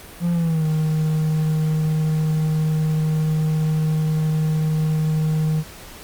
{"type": "tone with pitch glide", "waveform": "triangle", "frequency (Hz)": [172.2, 156.09], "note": ["F3", "D#3"], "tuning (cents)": [-24, 6], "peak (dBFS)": -15, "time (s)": [0.2, 5.64], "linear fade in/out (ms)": 50, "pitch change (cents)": -170, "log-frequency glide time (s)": [0.32, 0.64], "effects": ["pink hiss -40 dBFS RMS until 6.03 s", "Opus 48 kbps"]}